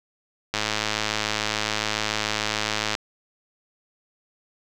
click train, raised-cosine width 0.2 ms, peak -6 dBFS, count 259, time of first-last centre 0.54-2.951 s, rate 107 Hz, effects none

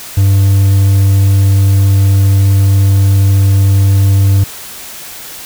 triangle tone, 98 Hz, G2, in tune, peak -3 dBFS, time 0.17-4.44 s, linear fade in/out 5 ms, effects white hiss -28 dBFS RMS until 5.45 s

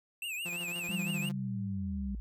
square tone with vibrato, 2637 Hz, E7, in tune, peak -36 dBFS, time 0.22-1.29 s, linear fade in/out 2 ms, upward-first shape triangle, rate 5.9 Hz, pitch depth 160 cents each way
sawtooth tone with tremolo, 173.8 Hz, F3, 8 cents flat, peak -37 dBFS, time 0.45-1.32 s, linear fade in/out 10 ms, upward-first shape square, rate 13 Hz, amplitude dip 45%
sine linear sweep, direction down, 181.5 to 53 Hz, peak -36 dBFS, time 0.89-2.2 s, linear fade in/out 0 ms
sine tone with pitch glide, 194.5 to 198.01 Hz, G3 to G3, -13 to +18 cents, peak -35 dBFS, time 0.9-2.15 s, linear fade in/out 2 ms, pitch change +31 cents, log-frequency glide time 1.85-1.97 s
effects none

